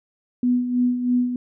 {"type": "tone with tremolo", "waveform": "sine", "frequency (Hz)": 246.9, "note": "B3", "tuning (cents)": 0, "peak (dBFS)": -15, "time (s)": [0.43, 1.36], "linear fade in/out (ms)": 2, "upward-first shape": "sine", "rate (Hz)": 3.1, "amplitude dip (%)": 60, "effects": []}